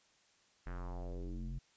square tone with low-pass filter sweep, 44.39 Hz, F1, 29 cents sharp, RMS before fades -42 dBFS, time 0.66-1.59 s, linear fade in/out 10 ms, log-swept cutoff 1800 to 150 Hz, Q 2.9, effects white hiss -70 dBFS RMS until 1.76 s + resampled to 16000 Hz

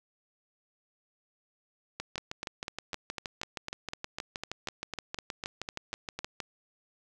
two click trains, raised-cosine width 0.2 ms, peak -18 / -18 dBFS, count 29 / 17, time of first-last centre 2-6.403 / 2.18-6.19 s, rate 6.36 / 3.99 Hz, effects none

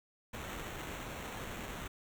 pink noise with sample-and-hold, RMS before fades -43 dBFS, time 0.33-1.88 s, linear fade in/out 10 ms, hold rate 4900 Hz, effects none

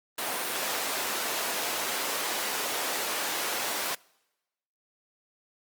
pink high-pass noise, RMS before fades -31 dBFS, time 0.18-3.95 s, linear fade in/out 5 ms, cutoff 500 Hz, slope 12 dB/octave, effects noise-tail reverb RT60 1.0 s tail -26 dB re dry + Opus 32 kbps

